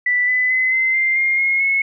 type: tone with pitch steps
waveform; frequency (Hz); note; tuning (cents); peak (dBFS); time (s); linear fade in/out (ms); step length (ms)
sine; 1975.5 / 2004 / 2033 / 2063 / 2093 / 2123 / 2154 / 2186; B6 / B6 / B6 / C7 / C7 / C7 / C7 / C#7; 0 / +25 / +50 / -25 / 0 / +25 / +50 / -25; -14; 0.06-1.82; 5; 220
effects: none